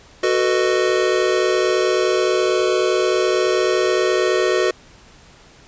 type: chord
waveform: square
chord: B dominant seventh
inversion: second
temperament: just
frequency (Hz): 370.4 / 444.5 / 493.9 / 617.4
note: F#4 / A4 / B4 / D#5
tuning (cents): +2 / +18 / 0 / -14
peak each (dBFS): -19 / -23 / -23 / -24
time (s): 0.23-4.71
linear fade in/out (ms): 5
effects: pink hiss -47 dBFS RMS until 5.67 s + resampled to 16000 Hz